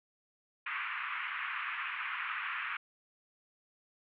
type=band-pass noise; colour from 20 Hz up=pink; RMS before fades=-38 dBFS; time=0.66-2.77 s; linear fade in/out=5 ms; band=1100 to 2700 Hz; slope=48 dB/octave; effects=none